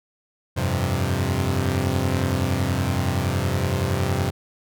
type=chord; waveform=sawtooth; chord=F suspended second; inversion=none; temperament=equal; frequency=87.31 / 98 / 130.81 Hz; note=F2 / G2 / C3; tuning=0 / 0 / 0 cents; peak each=-21 dBFS; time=0.56-4.31 s; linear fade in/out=20 ms; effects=none